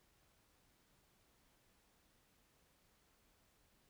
silence, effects pink hiss -74 dBFS RMS until 3.89 s

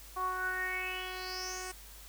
10% pulse tone with low-pass filter sweep, 370 Hz, F#4, in tune, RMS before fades -37 dBFS, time 0.16-1.72 s, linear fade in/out 10 ms, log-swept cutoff 990 to 8200 Hz, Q 7.4, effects added 50 Hz sine -52 dBFS peak until 2.08 s + white hiss -53 dBFS RMS until 2.08 s

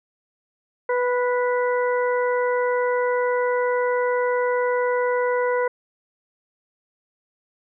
harmonic tone with a mistuned harmonic, 493.9 Hz, B4, in tune, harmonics 1 / 2 / 3 / 4, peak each -20 / -26 / -30 / -32 dBFS, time 0.89-5.68 s, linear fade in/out 5 ms, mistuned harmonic 3, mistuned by -16 cents, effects none

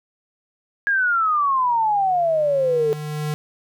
sine exponential sweep, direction down, 1659 to 434.2 Hz, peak -16 dBFS, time 0.87-2.93 s, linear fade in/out 0 ms
square tone with exponential growth, 150.9 Hz, D3, 47 cents sharp, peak -22 dBFS, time 1.31-3.34 s, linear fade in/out 0 ms, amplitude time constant 440 ms
effects none

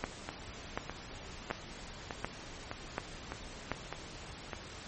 two click trains, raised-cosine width 0.5 ms, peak -17 / -22 dBFS, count 6 / 8, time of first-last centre 0.04-3.716 / 0.29-4.532 s, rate 1.36 / 1.65 Hz, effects pink hiss -47 dBFS RMS until 4.87 s + MP3 32 kbps

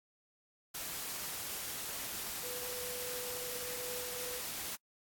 sine tone in noise, 495.1 Hz, B4, 4 cents sharp, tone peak -45 dBFS, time 2.43-4.4 s, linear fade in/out 10 ms, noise white, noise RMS -41 dBFS, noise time 0.74-4.76 s, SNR -7 dB, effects noise-tail reverb RT60 0.1 s tail -26 dB re dry + AAC 64 kbps

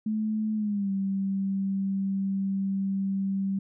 sine tone with pitch glide, 216 to 194.67 Hz, A3 to G3, -32 to -12 cents, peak -25 dBFS, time 0.06-3.59 s, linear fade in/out 5 ms, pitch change -180 cents, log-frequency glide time 0.55-0.91 s, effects none

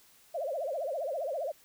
sine tone with vibrato, 600 Hz, D5, 37 cents sharp, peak -31 dBFS, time 0.34-1.52 s, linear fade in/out 10 ms, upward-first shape triangle, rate 15 Hz, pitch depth 290 cents each way, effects white hiss -61 dBFS RMS until 1.64 s

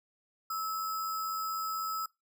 sine tone with sample-and-hold, 1302 Hz, E6, 22 cents flat, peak -32 dBFS, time 0.5-2.06 s, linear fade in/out 5 ms, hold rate 6300 Hz, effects noise-tail reverb RT60 0.2 s tail -21 dB re dry

